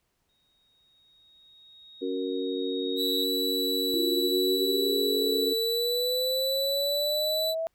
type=tone with exponential growth; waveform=sine; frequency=3755 Hz; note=A#7; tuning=12 cents sharp; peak=-30 dBFS; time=0.29-3.24 s; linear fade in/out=2 ms; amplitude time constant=640 ms
type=chord; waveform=sine; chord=F# major; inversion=second; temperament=equal; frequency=277.2 / 370 / 466.2 Hz; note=C#4 / F#4 / A#4; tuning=0 / 0 / 0 cents; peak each=-32 dBFS; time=2.01-5.54 s; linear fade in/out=20 ms
type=tone with pitch glide; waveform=45% pulse; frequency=3940 to 3967 Hz; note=B7 to B7; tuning=-5 to +7 cents; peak=-27 dBFS; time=2.96-7.55 s; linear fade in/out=50 ms; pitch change=+12 cents; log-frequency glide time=5.15-5.94 s
type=exponential sweep; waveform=sine; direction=up; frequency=338.2 to 659.3 Hz; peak=-27 dBFS; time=3.94-7.67 s; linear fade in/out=0 ms
effects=pink hiss -75 dBFS RMS until 7.74 s